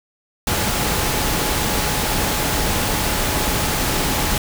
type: tone in noise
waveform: sine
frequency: 847 Hz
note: G#5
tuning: 34 cents sharp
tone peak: -31 dBFS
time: 0.47-4.38 s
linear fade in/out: 2 ms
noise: pink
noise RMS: -20 dBFS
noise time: 0.47-4.38 s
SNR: -14 dB
effects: none